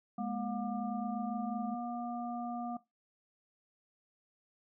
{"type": "harmonic tone", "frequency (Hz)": 239, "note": "A#3", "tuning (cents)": 43, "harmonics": [1, 3, 5], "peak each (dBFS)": [-39, -40, -47], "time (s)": [0.18, 2.77], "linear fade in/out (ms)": 5}
{"type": "tone with pitch glide", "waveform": "sine", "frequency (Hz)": [207.7, 214.7], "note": ["G#3", "A3"], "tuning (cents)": [0, -42], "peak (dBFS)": -37, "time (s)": [0.18, 1.75], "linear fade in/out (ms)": 10, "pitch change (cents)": 58, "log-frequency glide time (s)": [0.71, 1.46]}
{"effects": ["noise-tail reverb RT60 0.2 s tail -19 dB re dry"]}